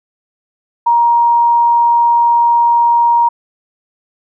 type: tone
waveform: sine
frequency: 942 Hz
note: A#5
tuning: 18 cents sharp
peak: -7 dBFS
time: 0.86-3.29 s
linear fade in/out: 10 ms
effects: none